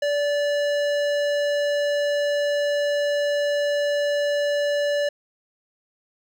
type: tone with hard clipping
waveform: sine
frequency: 580 Hz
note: D5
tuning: 22 cents flat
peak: -22 dBFS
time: 0.02-5.09 s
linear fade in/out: 5 ms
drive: 16 dB
effects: none